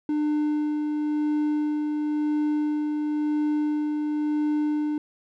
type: tone with tremolo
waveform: triangle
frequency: 300 Hz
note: D4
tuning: 37 cents sharp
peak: -19 dBFS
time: 0.09-4.98 s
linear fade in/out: 2 ms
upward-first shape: sine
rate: 0.96 Hz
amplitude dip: 30%
effects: none